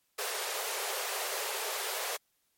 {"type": "high-pass noise", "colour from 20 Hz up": "pink", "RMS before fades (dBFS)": -35, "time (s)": [0.18, 2.17], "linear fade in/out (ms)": 10, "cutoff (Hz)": 390, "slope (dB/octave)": 96, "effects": ["white hiss -75 dBFS RMS until 2.57 s", "MP3 64 kbps"]}